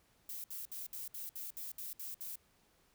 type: noise bursts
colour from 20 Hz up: violet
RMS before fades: -44 dBFS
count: 10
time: 0.29-2.357 s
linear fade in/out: 2 ms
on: 150 ms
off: 63 ms
effects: pink hiss -71 dBFS RMS until 2.94 s